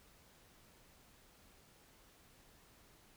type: silence
effects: pink hiss -65 dBFS RMS until 3.16 s